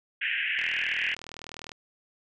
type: band-pass noise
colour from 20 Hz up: pink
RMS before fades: -29 dBFS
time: 0.21-1.15 s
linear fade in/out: 10 ms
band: 1600 to 3000 Hz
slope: 96 dB/octave
type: click train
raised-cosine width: 0.2 ms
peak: -23 dBFS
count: 46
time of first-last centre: 0.59-1.718 s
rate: 39.9 Hz
effects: none